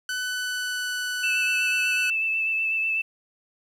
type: tone with pitch glide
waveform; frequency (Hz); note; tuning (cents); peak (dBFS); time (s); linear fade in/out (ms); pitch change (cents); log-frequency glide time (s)
sawtooth; 1500 to 1488.8; F#6 to F#6; +23 to +10; -23; 0.09-2.1; 2; -13; 0.2-0.92
type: tone with vibrato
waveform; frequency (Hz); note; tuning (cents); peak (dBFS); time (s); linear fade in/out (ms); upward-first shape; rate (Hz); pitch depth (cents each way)
sine; 2637; E7; 0; -22; 1.23-3.02; 10; sine; 8.1; 18
effects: low-pass 12000 Hz 12 dB/octave + 9-bit